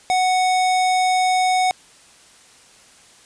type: tone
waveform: square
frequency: 740 Hz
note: F#5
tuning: in tune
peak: -16 dBFS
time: 0.1-1.71 s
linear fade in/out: 0 ms
effects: white hiss -49 dBFS RMS until 3.25 s + resampled to 22050 Hz